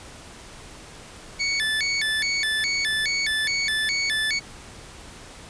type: tone with vibrato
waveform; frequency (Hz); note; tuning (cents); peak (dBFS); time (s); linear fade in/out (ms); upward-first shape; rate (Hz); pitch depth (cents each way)
25% pulse; 1975.5; B6; 0; -18; 1.39-4.4; 20; square; 2.4; 210
effects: pink hiss -43 dBFS RMS until 5.49 s + resampled to 22050 Hz